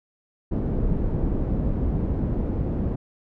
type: low-pass noise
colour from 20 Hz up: pink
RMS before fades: -24 dBFS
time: 0.51-2.96 s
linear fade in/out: 10 ms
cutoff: 340 Hz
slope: 12 dB/octave
effects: none